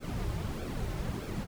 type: noise with flanger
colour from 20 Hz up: brown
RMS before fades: -35 dBFS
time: 0-1.47 s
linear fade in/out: 50 ms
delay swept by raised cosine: 1 to 4.3 ms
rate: 1.6 Hz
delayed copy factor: -0.7
effects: none